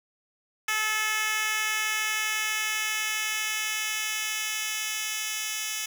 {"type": "tone with high-pass filter sweep", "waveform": "10% pulse", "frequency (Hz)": 432.2, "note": "A4", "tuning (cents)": -31, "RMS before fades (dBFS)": -29, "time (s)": [0.68, 5.86], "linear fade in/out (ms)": 5, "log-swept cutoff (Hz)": [1600, 3600], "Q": 0.93, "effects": []}